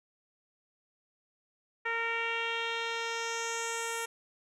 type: tone with low-pass filter sweep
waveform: 10% pulse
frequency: 460.3 Hz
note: A#4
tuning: 22 cents flat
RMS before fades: -34 dBFS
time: 1.85-4.06 s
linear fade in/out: 10 ms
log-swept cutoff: 2000 to 10000 Hz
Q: 2.6
effects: none